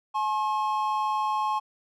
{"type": "tone pair together", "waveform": "triangle", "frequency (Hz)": [853, 1074.7], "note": ["G#5", "C6"], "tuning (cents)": [46, 46], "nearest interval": "major third", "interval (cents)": 400, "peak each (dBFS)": -25, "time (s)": [0.14, 1.6], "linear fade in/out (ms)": 20, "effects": []}